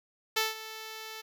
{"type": "tone with ADSR envelope", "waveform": "5% pulse", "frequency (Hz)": 440, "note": "A4", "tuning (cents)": 0, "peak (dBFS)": -13, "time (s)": [0.36, 1.22], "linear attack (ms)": 11, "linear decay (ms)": 170, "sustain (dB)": -16, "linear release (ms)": 18, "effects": []}